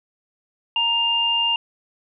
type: tone pair together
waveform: sine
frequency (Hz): 932.3 / 2806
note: A#5 / F7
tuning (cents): 0 / +8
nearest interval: octave + perfect fifth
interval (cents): 1908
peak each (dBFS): -25 / -18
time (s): 0.76-1.56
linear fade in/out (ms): 2
effects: none